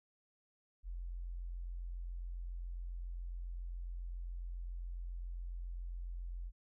sine tone, 43.65 Hz, F1, in tune, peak -40 dBFS, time 0.83-6.52 s, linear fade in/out 50 ms, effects none

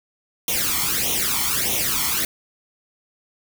white noise with flanger, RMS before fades -22 dBFS, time 0.48-2.25 s, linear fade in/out 2 ms, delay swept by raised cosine 0.31 to 0.94 ms, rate 1.6 Hz, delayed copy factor +0.75, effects none

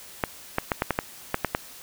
clicks, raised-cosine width 0.5 ms, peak -7 dBFS, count 9, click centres 0.238 / 0.584 / 0.718 / 0.821 / 0.907 / 0.989 / 1.344 / 1.447 / 1.549 s, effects white hiss -45 dBFS RMS until 1.82 s

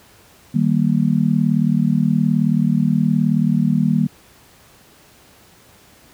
sine chord, Eb major, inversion none, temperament just, 155.56 / 194.45 / 233.3 Hz, Eb3 / G3 / Bb3, 0 / -14 / +2 cents, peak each -18 dBFS, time 0.54-4.07 s, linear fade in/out 10 ms, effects pink hiss -49 dBFS RMS until 6.13 s + high-pass 60 Hz 12 dB/octave

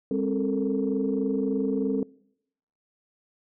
sine tone cluster, 201.5 / 265.7 / 435.2 / 458.6 Hz, G3 / C4 / A4 / A#4, +48 / +27 / -19 / -28 cents, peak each -29 / -26 / -29 / -32 dBFS, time 0.11-2.03 s, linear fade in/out 2 ms, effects noise-tail reverb RT60 0.8 s tail -24 dB re dry + tanh soft clip ceiling -14 dBFS

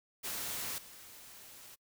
white noise with level steps, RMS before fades -39 / -53 dBFS, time 0.23-1.76 s, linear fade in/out 20 ms, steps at 0.78 s, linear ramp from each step 2 ms, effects noise-tail reverb RT60 0.1 s tail -26 dB re dry

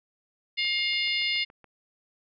harmonic tone, 710 Hz, F5, 28 cents sharp, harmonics 3 / 4 / 5 / 6 / 7, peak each -28 / -30 / -32 / -34 / -35 dBFS, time 0.57-1.45 s, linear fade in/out 20 ms
click train, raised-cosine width 0.5 ms, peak -36 dBFS, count 8, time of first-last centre 0.65-1.643 s, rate 7.05 Hz
effects none

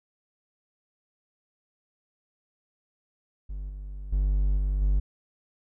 triangle tone with level steps, 49 Hz, G1, in tune, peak -30 / -33 / -19 / -21 / -18 dBFS, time 3.49-5 s, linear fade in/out 10 ms, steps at 3.69 / 4.12 / 4.57 / 4.81 s, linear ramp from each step 10 ms, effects none

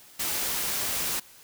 white noise, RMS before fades -29 dBFS, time 0.19-1.2 s, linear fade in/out 10 ms, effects white hiss -52 dBFS RMS until 1.43 s

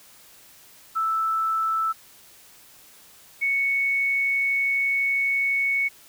sine tone pair in turn, 1318.5 / 2217 Hz, E6 / C#7, 0 / 0 cents, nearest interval major sixth, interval 900 cents, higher second, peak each -21 / -20 dBFS, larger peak second, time 0.95-1.93 / 3.41-5.89 s, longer second, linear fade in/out 20 ms, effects white hiss -51 dBFS RMS until 6.08 s

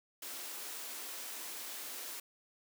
white high-pass noise, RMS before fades -44 dBFS, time 0.22-2.2 s, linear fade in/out 5 ms, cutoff 240 Hz, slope 48 dB/octave, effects none

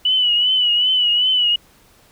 sine tone with vibrato, 2960 Hz, F#7, in tune, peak -13 dBFS, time 0.05-1.56 s, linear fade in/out 5 ms, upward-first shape triangle, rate 2.6 Hz, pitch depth 67 cents each way, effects pink hiss -52 dBFS RMS until 2.11 s

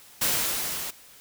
white noise with level ramp, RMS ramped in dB -23 to -34 dBFS, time 0.21-0.91 s, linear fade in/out 10 ms, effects white hiss -51 dBFS RMS until 1.2 s

